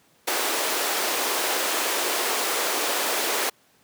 pink high-pass noise, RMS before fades -25 dBFS, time 0.27-3.5 s, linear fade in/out 10 ms, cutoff 360 Hz, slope 24 dB/octave, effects pink hiss -60 dBFS RMS until 3.83 s + high-pass 150 Hz 12 dB/octave

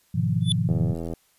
sine chord, F half-diminished seventh, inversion first, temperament just, 104.77 / 125.72 / 157.15 / 174.61 Hz, Ab2 / Cb3 / Eb3 / F3, +16 / +31 / +18 / 0 cents, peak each -26 dBFS, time 0.14-0.94 s, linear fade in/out 10 ms
square tone with exponential growth, 3477 Hz, A7, 21 cents flat, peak -18 dBFS, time 0.41-0.52 s, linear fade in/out 1 ms, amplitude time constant 22 ms
click train, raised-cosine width 2 ms, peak -19 dBFS, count 38, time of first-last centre 0.69-1.137 s, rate 82.8 Hz
effects white hiss -63 dBFS RMS until 1.38 s + resampled to 32000 Hz

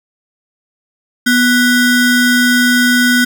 square ring-modulated tone, 864 Hz, A5, 32 cents flat, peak -6 dBFS, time 1.26-3.25 s, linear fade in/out 10 ms, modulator 618 Hz, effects none

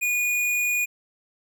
square tone, 2450 Hz, D#7, 27 cents flat, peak -22 dBFS, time 0.01-0.86 s, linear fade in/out 20 ms, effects none

